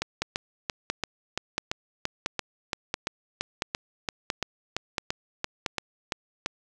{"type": "two click trains", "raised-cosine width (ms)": 0.2, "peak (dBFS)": [-10, -9], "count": [20, 9], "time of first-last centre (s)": [[0.02, 6.461], [0.22, 5.662]], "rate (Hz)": [2.95, 1.47], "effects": []}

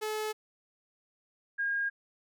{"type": "tone pair in turn", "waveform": ["sawtooth", "sine"], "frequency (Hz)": [430, 1623.5], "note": ["A4", "G#6"], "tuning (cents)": [-40, -40], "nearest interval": "octave + major seventh", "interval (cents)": 2300, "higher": "second", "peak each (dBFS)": -28, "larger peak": "neither", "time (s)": [[0.01, 0.33], [1.58, 1.9]], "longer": "neither", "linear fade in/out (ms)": 20, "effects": []}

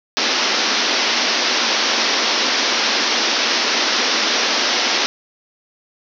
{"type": "band-pass noise", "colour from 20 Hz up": "white", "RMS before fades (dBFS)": -18, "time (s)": [0.17, 5.06], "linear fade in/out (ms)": 0, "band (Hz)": [210, 5900], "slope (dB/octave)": 96, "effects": []}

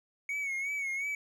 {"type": "tone with vibrato", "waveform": "triangle", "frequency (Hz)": 2217, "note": "C#7", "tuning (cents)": 0, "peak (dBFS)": -30, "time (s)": [0.29, 1.15], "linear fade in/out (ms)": 2, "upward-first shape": "sine", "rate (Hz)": 2.8, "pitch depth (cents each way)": 64, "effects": []}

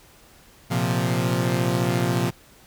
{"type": "chord", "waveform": "sawtooth", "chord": "Bb suspended second", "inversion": "none", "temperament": "equal", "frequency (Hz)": [116.54, 130.81, 174.61], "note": ["Bb2", "C3", "F3"], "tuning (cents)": [0, 0, 0], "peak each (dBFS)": -21, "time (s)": [0.7, 2.31], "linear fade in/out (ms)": 20, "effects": ["pink hiss -52 dBFS RMS until 2.66 s"]}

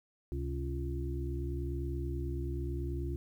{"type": "harmonic tone with a mistuned harmonic", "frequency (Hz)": 69.3, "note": "C#2", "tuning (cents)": 0, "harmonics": [1, 2, 4, 5], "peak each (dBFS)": [-35, -40, -45, -41], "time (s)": [0.32, 3.16], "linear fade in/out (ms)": 0, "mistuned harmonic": 2, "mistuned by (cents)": -110, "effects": ["11-bit"]}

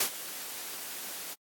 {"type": "noise with ADSR envelope", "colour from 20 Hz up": "white", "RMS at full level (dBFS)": -25, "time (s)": [0, 1.35], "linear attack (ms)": 6, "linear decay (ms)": 88, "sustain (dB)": -15, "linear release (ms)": 22, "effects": ["high-pass 200 Hz 12 dB/octave", "AAC 64 kbps"]}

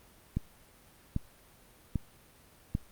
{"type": "click train", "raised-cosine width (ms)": 5, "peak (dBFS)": -17, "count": 4, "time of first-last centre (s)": [0.37, 2.751], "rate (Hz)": 1.26, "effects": ["pink hiss -59 dBFS RMS until 2.91 s", "Opus 32 kbps"]}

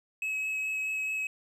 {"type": "tone with vibrato", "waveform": "triangle", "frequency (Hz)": 2567, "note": "E7", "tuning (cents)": -47, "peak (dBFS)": -28, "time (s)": [0.22, 1.27], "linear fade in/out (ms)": 2, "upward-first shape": "sine", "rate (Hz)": 4.7, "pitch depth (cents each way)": 9, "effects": []}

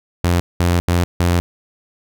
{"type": "tone bursts at uneven times", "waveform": "sawtooth", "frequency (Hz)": 87.31, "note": "F2", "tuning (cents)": 0, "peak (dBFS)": -9, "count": 4, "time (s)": [[0.24, 0.4], [0.6, 0.8], [0.88, 1.04], [1.2, 1.4]], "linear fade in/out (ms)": 0, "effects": []}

